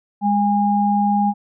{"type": "tone pair together", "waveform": "sine", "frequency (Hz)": [204.8, 816.6], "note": ["G#3", "G#5"], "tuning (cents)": [-24, -29], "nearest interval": "2 octaves", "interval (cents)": 2395, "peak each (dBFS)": -17, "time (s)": [0.21, 1.34], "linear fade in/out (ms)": 50, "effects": []}